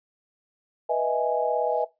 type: chord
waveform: sine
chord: E major seventh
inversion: second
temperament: equal with one note detuned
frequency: 490.5 / 622.3 / 659.3 / 830.6 Hz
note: B4 / D#5 / E5 / G#5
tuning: -12 / 0 / 0 / 0 cents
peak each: -27 dBFS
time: 0.89-1.85 s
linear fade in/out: 10 ms
type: noise with exponential growth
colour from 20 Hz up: violet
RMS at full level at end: -46 dBFS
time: 1.37-1.83 s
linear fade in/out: 0 ms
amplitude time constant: 100 ms
effects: noise-tail reverb RT60 0.2 s tail -18 dB re dry + resampled to 11025 Hz